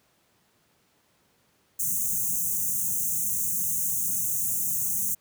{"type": "band-stop noise", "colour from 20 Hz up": "white", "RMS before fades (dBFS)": -27, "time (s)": [1.79, 5.15], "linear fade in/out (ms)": 10, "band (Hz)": [220, 6100], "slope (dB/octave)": 96, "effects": ["pink hiss -66 dBFS RMS until 5.2 s", "high-pass 100 Hz 12 dB/octave"]}